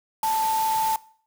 sine tone in noise, 883 Hz, A5, 6 cents sharp, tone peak -21 dBFS, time 0.23-0.96 s, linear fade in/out 2 ms, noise white, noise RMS -33 dBFS, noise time 0.23-0.96 s, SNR +9 dB, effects noise-tail reverb RT60 0.5 s tail -20 dB re dry

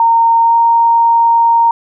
sine tone with pitch glide, 920 to 927.5 Hz, A#5 to A#5, -23 to -9 cents, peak -6 dBFS, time 0-1.71 s, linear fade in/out 2 ms, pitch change +14 cents, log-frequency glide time 0.42-0.54 s, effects none

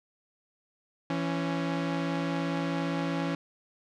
sawtooth tone pair together, 167.27 / 277.2 Hz, E3 / C#4, +26 / 0 cents, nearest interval major sixth, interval 874 cents, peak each -27 dBFS, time 1.1-3.35 s, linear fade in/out 2 ms, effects low-pass 4000 Hz 12 dB/octave

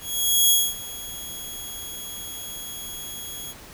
10% pulse tone with ADSR envelope, 3322 Hz, G#7, in tune, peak -6 dBFS, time 0-3.54 s, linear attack 500 ms, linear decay 240 ms, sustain -19 dB, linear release 38 ms, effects pink hiss -44 dBFS RMS until 3.73 s

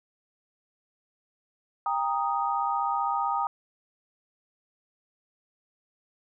sine chord, Eb major, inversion first, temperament equal with one note detuned, 796.8 / 932.3 / 1244.5 Hz, G5 / Bb5 / Eb6, +28 / 0 / 0 cents, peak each -29 dBFS, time 1.86-3.47 s, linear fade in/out 2 ms, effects none

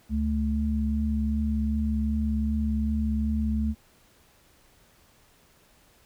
sine tone pair together, 71.7 / 217.7 Hz, D2 / A3, -41 / -18 cents, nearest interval octave + perfect fifth, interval 1923 cents, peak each -26 dBFS, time 0.09-3.75 s, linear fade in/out 50 ms, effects pink hiss -60 dBFS RMS until 6.05 s

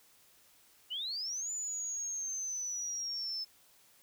sine linear two-way sweep, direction up then down, 2841 to 7040 to 5230 Hz, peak -35 dBFS, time 0.9-3.45 s, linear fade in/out 20 ms, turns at 1.51 s, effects white hiss -64 dBFS RMS until 4.02 s

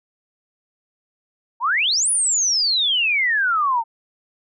sine exponential two-way sweep, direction up then down, 880 to 10000 to 880 Hz, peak -16 dBFS, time 1.6-3.84 s, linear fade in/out 50 ms, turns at 2.1 s, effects none

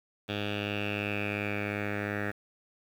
10% pulse tone with low-pass filter sweep, 102.8 Hz, G#2, 17 cents flat, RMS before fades -33 dBFS, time 0.28-2.32 s, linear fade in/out 20 ms, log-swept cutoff 3200 to 1900 Hz, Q 6.6, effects 9-bit

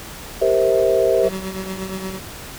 sine chord, C dominant seventh, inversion second, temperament equal with one note detuned, 392 / 466.2 / 523.3 / 648.7 Hz, G4 / Bb4 / C5 / E5, 0 / 0 / 0 / -28 cents, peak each -19 dBFS, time 0.41-1.29 s, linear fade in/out 10 ms
25% pulse tone with tremolo, 189.6 Hz, F#3, 43 cents sharp, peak -20 dBFS, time 1.21-2.2 s, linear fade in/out 50 ms, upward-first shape triangle, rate 8.5 Hz, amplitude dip 65%
effects pink hiss -35 dBFS RMS until 2.58 s

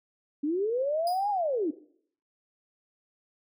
sine linear two-way sweep, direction up then down, 278 to 840 to 278 Hz, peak -25 dBFS, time 0.43-1.71 s, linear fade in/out 10 ms, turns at 1.3 s
sawtooth tone with exponential decay, 4940 Hz, D#8, 13 cents flat, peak -32 dBFS, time 1.07-1.39 s, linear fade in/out 1 ms, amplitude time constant 68 ms
effects noise-tail reverb RT60 0.6 s tail -17 dB re dry

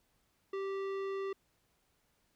sine tone with tanh clipping, 390 Hz, G4, 9 cents flat, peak -37 dBFS, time 0.53-1.33 s, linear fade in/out 5 ms, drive 15 dB, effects pink hiss -75 dBFS RMS until 2.35 s

